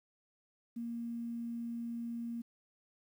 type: tone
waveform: sine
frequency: 234 Hz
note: A#3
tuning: 7 cents sharp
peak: -37 dBFS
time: 0.76-2.42 s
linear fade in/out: 10 ms
effects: 11-bit